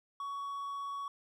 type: tone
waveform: triangle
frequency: 1121 Hz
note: C#6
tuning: 19 cents sharp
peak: -35 dBFS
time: 0.2-1.08 s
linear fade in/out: 2 ms
effects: none